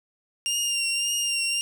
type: tone with vibrato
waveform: 20% pulse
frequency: 2794 Hz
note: F7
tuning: in tune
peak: -18 dBFS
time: 0.46-1.61 s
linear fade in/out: 0 ms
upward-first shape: triangle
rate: 1.8 Hz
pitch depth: 36 cents each way
effects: none